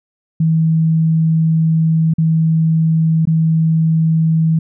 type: tone with dropouts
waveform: sine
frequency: 161.1 Hz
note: E3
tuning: 39 cents flat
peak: -10 dBFS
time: 0.4-4.59 s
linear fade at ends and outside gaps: 5 ms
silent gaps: 2.138-2.182 / 3.254-3.272 s
effects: none